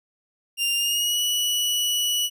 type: tone with pitch glide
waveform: sawtooth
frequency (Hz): 2794 to 2943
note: F7 to F#7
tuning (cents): 0 to -10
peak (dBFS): -18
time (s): 0.57-2.3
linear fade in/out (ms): 50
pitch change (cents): +90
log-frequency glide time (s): 0.76-1.21
effects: none